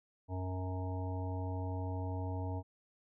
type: harmonic tone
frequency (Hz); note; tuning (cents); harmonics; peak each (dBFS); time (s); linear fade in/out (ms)
92.5; F#2; 0; 1 / 3 / 5 / 7 / 9 / 10; -36 / -44 / -48 / -48 / -49 / -50; 0.28-2.63; 50
effects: none